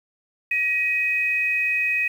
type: tone pair together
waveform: sine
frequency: 1906.4 / 2517 Hz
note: A#6 / D#7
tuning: +38 / +19 cents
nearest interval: perfect fourth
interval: 481 cents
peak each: -27 / -20 dBFS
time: 0.51-2.08 s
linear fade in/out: 5 ms
effects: 8-bit